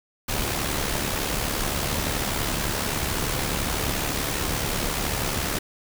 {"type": "noise with amplitude modulation", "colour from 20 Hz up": "pink", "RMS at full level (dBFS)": -24, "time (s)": [0.28, 5.59], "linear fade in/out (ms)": 10, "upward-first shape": "sine", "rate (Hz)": 71.7, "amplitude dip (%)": 50, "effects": []}